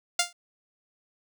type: tone with exponential decay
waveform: 5% pulse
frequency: 700 Hz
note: F5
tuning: 4 cents sharp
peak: -7 dBFS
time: 0.19-0.33 s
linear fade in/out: 5 ms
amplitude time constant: 29 ms
effects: none